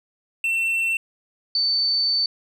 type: tone pair in turn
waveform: triangle / sine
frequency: 2696 / 4534 Hz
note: E7 / C#8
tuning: +38 / +38 cents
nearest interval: major sixth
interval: 900 cents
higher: second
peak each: -18 dBFS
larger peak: neither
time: 0.44-0.97 / 1.55-2.26 s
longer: second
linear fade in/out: 2 ms
effects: none